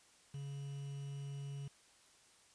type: tone with quantisation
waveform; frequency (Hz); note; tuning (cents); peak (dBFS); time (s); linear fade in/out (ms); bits
triangle; 140; C#3; +18; -40; 0.34-1.68; 5; 10
effects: white hiss -66 dBFS RMS until 2.54 s + resampled to 22050 Hz